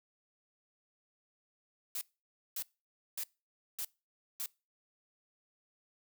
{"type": "noise bursts", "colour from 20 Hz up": "blue", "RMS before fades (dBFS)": -38, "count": 5, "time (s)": [1.95, 4.46], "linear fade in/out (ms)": 2, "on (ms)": 62, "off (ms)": 550, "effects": ["noise-tail reverb RT60 0.3 s tail -24 dB re dry"]}